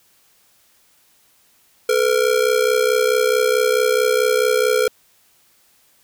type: ring-modulated tone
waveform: square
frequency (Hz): 466.2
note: A#4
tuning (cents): 0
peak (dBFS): -12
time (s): 1.89-4.88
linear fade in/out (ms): 0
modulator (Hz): 32.3
effects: white hiss -57 dBFS RMS until 6.03 s